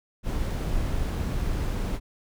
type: noise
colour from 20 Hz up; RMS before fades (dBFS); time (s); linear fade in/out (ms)
brown; -27; 0.23-2; 50
effects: none